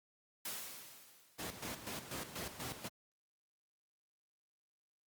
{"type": "noise with exponential decay", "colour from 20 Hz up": "white", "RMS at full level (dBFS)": -41, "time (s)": [0.45, 1.74], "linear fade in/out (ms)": 5, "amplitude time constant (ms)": 280}
{"type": "noise with tremolo", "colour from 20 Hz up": "pink", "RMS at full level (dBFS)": -42, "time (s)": [1.38, 2.89], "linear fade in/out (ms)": 20, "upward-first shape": "square", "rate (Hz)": 4.1, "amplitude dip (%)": 65}
{"effects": ["high-pass 100 Hz 12 dB/octave", "Opus 48 kbps"]}